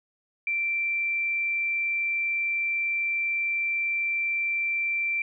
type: tone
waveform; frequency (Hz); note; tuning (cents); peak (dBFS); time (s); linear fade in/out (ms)
sine; 2349; D7; 0; -24; 0.47-5.22; 2
effects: none